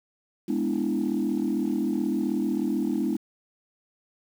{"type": "chord", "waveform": "sine", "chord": "E dominant seventh", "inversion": "first", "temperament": "equal", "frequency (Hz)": [207.7, 246.9, 293.7, 329.6], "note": ["G#3", "B3", "D4", "E4"], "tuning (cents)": [0, 0, 0, 0], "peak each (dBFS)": -28, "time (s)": [0.48, 3.17], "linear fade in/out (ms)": 10, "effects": ["tanh soft clip ceiling -17 dBFS", "8-bit"]}